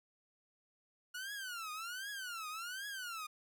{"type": "tone with vibrato", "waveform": "sawtooth", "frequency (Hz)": 1435, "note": "F6", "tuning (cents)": 47, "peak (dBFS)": -38, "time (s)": [1.14, 3.27], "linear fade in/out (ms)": 10, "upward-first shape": "triangle", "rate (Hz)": 1.3, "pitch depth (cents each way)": 280, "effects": ["12-bit"]}